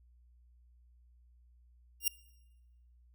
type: tone with exponential growth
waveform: 5% pulse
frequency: 2800 Hz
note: F7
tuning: 4 cents sharp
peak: -15 dBFS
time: 2-2.08 s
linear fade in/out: 5 ms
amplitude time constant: 17 ms
effects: noise-tail reverb RT60 1.0 s tail -21 dB re dry + added 60 Hz sine -60 dBFS peak until 3.14 s